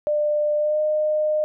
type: tone with pitch glide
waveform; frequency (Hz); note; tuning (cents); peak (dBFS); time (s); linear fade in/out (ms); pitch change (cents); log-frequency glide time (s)
sine; 597 to 611; D5 to D#5; +28 to -32; -18; 0.07-1.44; 0; +40; 0.58-0.8
effects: none